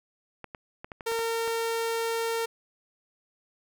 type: clicks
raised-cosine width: 0.5 ms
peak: -24 dBFS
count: 8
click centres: 0.443 / 0.548 / 0.845 / 0.918 / 1.008 / 1.118 / 1.191 / 1.477 s
type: tone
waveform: sawtooth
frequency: 457.5 Hz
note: A#4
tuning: 32 cents flat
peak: -23 dBFS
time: 1.06-2.46 s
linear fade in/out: 10 ms
effects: 10-bit